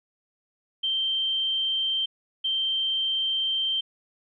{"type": "tone bursts at uneven times", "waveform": "sine", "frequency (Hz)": 3136, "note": "G7", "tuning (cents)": 0, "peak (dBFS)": -23, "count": 2, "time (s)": [[0.83, 2.06], [2.44, 3.81]], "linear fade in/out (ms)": 10, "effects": []}